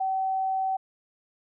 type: tone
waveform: sine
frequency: 764 Hz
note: G5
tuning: 45 cents flat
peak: -24 dBFS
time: 0-0.77 s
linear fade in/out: 10 ms
effects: none